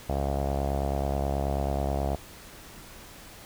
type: tone with low-pass filter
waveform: sawtooth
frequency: 69.3 Hz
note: C#2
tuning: in tune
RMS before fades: -28 dBFS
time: 0.09-2.16 s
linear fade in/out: 5 ms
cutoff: 690 Hz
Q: 4.9
effects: pink hiss -47 dBFS RMS until 3.45 s